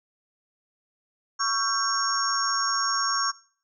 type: tone cluster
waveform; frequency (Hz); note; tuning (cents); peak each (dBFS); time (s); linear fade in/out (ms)
sine; 1115 / 1353 / 1571 / 5510 / 6530; C#6 / E6 / G6 / F8 / G#8; +10 / +45 / +3 / -24 / -30; -26 / -31 / -33 / -28 / -31; 1.39-3.32; 20
effects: noise-tail reverb RT60 0.5 s tail -23 dB re dry